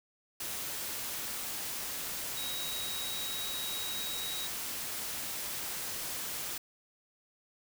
sine tone in noise, 3820 Hz, A#7, 42 cents sharp, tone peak -38 dBFS, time 2.37-4.47 s, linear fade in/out 5 ms, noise white, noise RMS -38 dBFS, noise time 0.4-6.58 s, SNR -3 dB, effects none

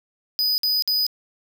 square tone bursts, 4978 Hz, D#8, in tune, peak -19 dBFS, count 3, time 0.39-1.066 s, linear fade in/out 0 ms, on 190 ms, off 53 ms, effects none

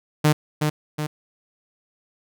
sawtooth tone with echo, 151.5 Hz, D#3, 46 cents flat, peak -10 dBFS, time 0.24-0.33 s, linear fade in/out 10 ms, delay 370 ms, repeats 2, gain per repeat -5 dB, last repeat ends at 1.07 s, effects none

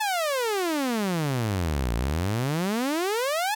sawtooth exponential two-way sweep, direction down then up, 885 to 55.3 to 885 Hz, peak -20 dBFS, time 0-3.55 s, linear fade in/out 10 ms, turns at 1.94 s, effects none

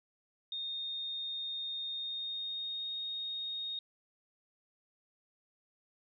sine tone with pitch glide, 3680 to 3718 Hz, A#7 to A#7, -23 to -5 cents, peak -36 dBFS, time 0.52-3.79 s, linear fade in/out 2 ms, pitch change +18 cents, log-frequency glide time 1.91-2.91 s, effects none

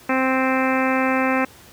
harmonic tone, 261.6 Hz, C4, in tune, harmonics 1 / 2 / 3 / 4 / 5 / 6 / 7 / 8 / 9 / 10, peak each -21 / -24 / -26 / -27 / -28 / -29 / -29 / -30 / -31 / -31 dBFS, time 0.09-1.45 s, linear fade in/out 5 ms, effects pink hiss -46 dBFS RMS until 1.72 s + high-pass 60 Hz 12 dB/octave

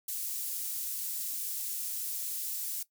pink high-pass noise, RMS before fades -36 dBFS, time 0.08-2.83 s, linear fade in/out 5 ms, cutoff 10000 Hz, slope 12 dB/octave, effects noise-tail reverb RT60 0.1 s tail -17 dB re dry

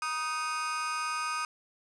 35% pulse tone with amplitude modulation, 1244.5 Hz, D#6, in tune, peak -25 dBFS, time 0.02-1.45 s, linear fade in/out 2 ms, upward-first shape sine, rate 295 Hz, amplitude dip 85%, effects resampled to 22050 Hz + 9-bit

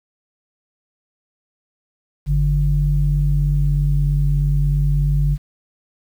sine tone pair together, 48.53 / 145.3 Hz, G1 / D3, -17 / -18 cents, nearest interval octave + perfect fifth, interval 1899 cents, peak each -16 dBFS, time 2.26-5.38 s, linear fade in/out 50 ms, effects tanh soft clip ceiling -6 dBFS + 8-bit

